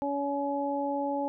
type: harmonic tone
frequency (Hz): 282.4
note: C#4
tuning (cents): +32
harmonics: 1 / 2 / 3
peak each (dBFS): -32 / -32 / -32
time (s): 0.02-1.28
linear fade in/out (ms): 0
effects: none